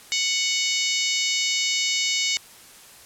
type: harmonic tone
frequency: 740 Hz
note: F#5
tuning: in tune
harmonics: 3 / 4 / 5 / 6 / 7 / 8 / 9 / 10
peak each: -27 / -28 / -29 / -30 / -30 / -31 / -32 / -32 dBFS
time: 0.12-2.37 s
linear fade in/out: 0 ms
effects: white hiss -47 dBFS RMS until 3.05 s + low-pass 12000 Hz 12 dB/octave